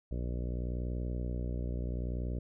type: harmonic tone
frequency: 60.7 Hz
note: B1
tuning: 29 cents flat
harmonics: 1 / 2 / 3 / 4 / 5 / 6 / 7 / 8 / 9 / 10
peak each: -34 / -40 / -44 / -46 / -48 / -50 / -51 / -52 / -53 / -54 dBFS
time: 0.11-2.39 s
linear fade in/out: 5 ms
effects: none